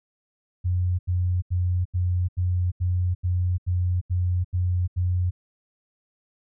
sine tone bursts, 89.8 Hz, F2, 49 cents sharp, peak -20 dBFS, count 11, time 0.64-5.31 s, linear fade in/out 20 ms, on 350 ms, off 82 ms, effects none

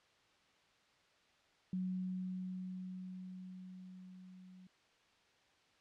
sine tone with level ramp, 184.7 Hz, F#3, 3 cents flat, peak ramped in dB -35 to -55 dBFS, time 1.73-4.67 s, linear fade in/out 2 ms, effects white hiss -70 dBFS RMS until 5.8 s + low-pass 4000 Hz 12 dB/octave

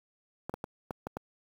clicks, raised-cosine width 1 ms, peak -21 dBFS, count 6, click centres 0.495 / 0.54 / 0.641 / 0.908 / 1.069 / 1.169 s, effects high-pass 80 Hz 12 dB/octave + 8-bit

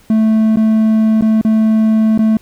triangle tone with dropouts, 219.4 Hz, A3, 5 cents flat, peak -6 dBFS, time 0.1-2.37 s, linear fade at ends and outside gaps 2 ms, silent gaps 0.56-0.57 / 1.211-1.222 / 1.413-1.449 / 2.177-2.19 s, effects pink hiss -48 dBFS RMS until 2.41 s

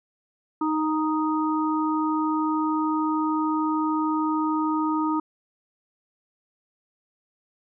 harmonic tone, 311.1 Hz, D#4, in tune, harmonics 1 / 3 / 4, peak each -23 / -28 / -29 dBFS, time 0.61-5.2 s, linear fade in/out 5 ms, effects none

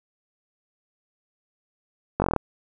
slowing click train, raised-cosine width 1 ms, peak -7 dBFS, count 8, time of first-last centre 2.2-2.363 s, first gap 20 ms, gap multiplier 1.05, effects none

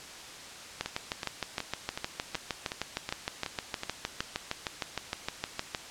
two click trains, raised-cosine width 0.2 ms, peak -13 / -16 dBFS, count 33 / 10, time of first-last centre 0.81-5.748 / 0.86-4.206 s, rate 6.48 / 2.69 Hz, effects white hiss -45 dBFS RMS until 5.9 s + low-pass 7000 Hz 12 dB/octave

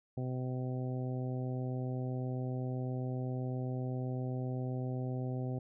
harmonic tone, 127.7 Hz, C3, 42 cents flat, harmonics 1 / 2 / 3 / 4 / 5 / 6, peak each -35 / -41 / -45 / -47 / -49 / -51 dBFS, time 0.17-5.59 s, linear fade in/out 5 ms, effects none

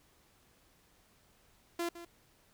sawtooth tone with echo, 342.2 Hz, F4, 35 cents flat, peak -29 dBFS, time 1.79-1.89 s, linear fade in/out 5 ms, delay 160 ms, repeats 1, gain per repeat -13 dB, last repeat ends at 2.05 s, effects pink hiss -67 dBFS RMS until 2.53 s

